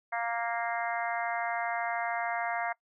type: harmonic tone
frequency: 233.1 Hz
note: A#3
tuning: in tune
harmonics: 3 / 4 / 5 / 6 / 7 / 8 / 9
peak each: -33 / -37 / -40 / -41 / -39 / -42 / -39 dBFS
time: 0.12-2.73 s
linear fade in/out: 10 ms
effects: noise-tail reverb RT60 0.1 s tail -22 dB re dry